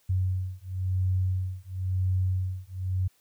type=beating tone pair; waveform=sine; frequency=92.5 / 93.47 Hz; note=F#2 / F#2; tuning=0 / +18 cents; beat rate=0.97 Hz; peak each=-28 dBFS; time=0.09-3.08 s; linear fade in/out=10 ms; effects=white hiss -66 dBFS RMS until 3.2 s